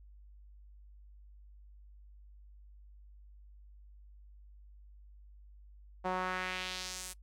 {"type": "tone with band-pass filter sweep", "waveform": "sawtooth", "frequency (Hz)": 184.2, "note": "F#3", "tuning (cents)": -7, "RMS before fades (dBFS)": -38, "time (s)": [6.04, 7.14], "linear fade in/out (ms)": 20, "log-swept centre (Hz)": [770, 9900], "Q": 1.5, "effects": ["noise-tail reverb RT60 0.1 s tail -22 dB re dry", "added 50 Hz sine -53 dBFS peak until 7.22 s"]}